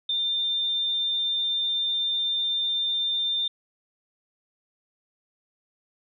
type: tone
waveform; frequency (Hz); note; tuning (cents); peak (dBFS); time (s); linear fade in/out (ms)
sine; 3596; A7; +37; -23; 0.09-3.48; 5
effects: none